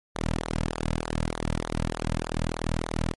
sawtooth tone with flanger, 40.34 Hz, E1, 37 cents flat, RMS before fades -29 dBFS, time 0.15-3.14 s, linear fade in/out 10 ms, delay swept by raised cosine 0.35 to 2.75 ms, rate 3.3 Hz, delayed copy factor -0.85, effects MP3 48 kbps

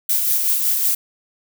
violet noise with tremolo, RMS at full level -17 dBFS, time 0.09-0.95 s, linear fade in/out 5 ms, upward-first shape sine, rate 5.4 Hz, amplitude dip 35%, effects none

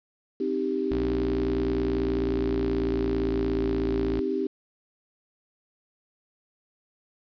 sine chord, C minor, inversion none, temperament equal, 261.6 / 311.1 / 392 Hz, C4 / Eb4 / G4, 0 / 0 / 0 cents, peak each -30 / -30 / -27 dBFS, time 0.4-4.47 s, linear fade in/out 5 ms
sawtooth tone with pitch glide, 60.1 to 56.4 Hz, B1 to A1, -46 to +44 cents, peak -26 dBFS, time 0.91-4.2 s, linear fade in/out 0 ms, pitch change -110 cents, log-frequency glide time 1.72-3.62 s
effects resampled to 11025 Hz + 9-bit

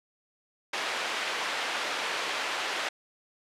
white band-pass noise, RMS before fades -32 dBFS, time 0.73-2.89 s, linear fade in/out 5 ms, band 470 to 2800 Hz, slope 12 dB/octave, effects low-pass 11000 Hz 12 dB/octave

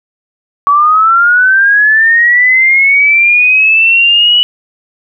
sine linear sweep, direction up, 1128 to 2960 Hz, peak -4 dBFS, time 0.67-4.43 s, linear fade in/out 0 ms, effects none

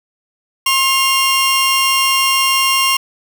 sawtooth tone pair together, 1069.2 / 2794 Hz, C6 / F7, +37 / 0 cents, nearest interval octave + perfect fourth, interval 1663 cents, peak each -11 dBFS, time 0.66-2.97 s, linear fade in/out 5 ms, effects none

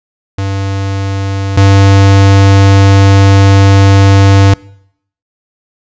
square tone pair in turn, 97.8 / 98.16 Hz, G2 / G2, -4 / +3 cents, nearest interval unison, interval 7 cents, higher second, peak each -13 / -3 dBFS, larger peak second, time 0.38-1.57 / 1.57-4.54 s, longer second, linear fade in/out 5 ms, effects noise-tail reverb RT60 0.7 s tail -23 dB re dry + resampled to 16000 Hz

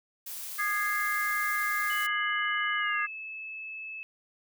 blue noise, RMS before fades -39 dBFS, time 0.26-2.07 s, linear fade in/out 10 ms
sine chord, Ab major, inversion second, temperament equal with one note detuned, 1224.5 / 1661.2 / 2093 Hz, Eb6 / Ab6 / C7, -28 / 0 / 0 cents, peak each -32 / -30 / -32 dBFS, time 0.58-3.07 s, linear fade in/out 20 ms
sine tone with pitch glide, 2960 to 2607 Hz, F#7 to E7, 0 to -20 cents, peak -37 dBFS, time 1.9-4.03 s, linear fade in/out 0 ms, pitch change -220 cents, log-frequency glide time 2.78-3.09 s
effects none

